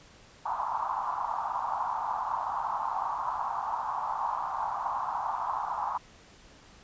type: band-pass noise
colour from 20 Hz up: white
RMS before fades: -32 dBFS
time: 0.45-5.98 s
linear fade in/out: 10 ms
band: 800 to 1100 Hz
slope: 48 dB/octave
effects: pink hiss -55 dBFS RMS until 6.83 s + resampled to 16000 Hz